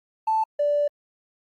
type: tone pair in turn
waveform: triangle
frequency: 880 / 583.9 Hz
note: A5 / D5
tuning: 0 / -10 cents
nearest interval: perfect fifth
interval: 710 cents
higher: first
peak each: -15 dBFS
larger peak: neither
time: 0.27-0.44 / 0.59-0.88 s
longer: second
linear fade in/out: 10 ms
effects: tanh soft clip ceiling -17 dBFS + Opus 48 kbps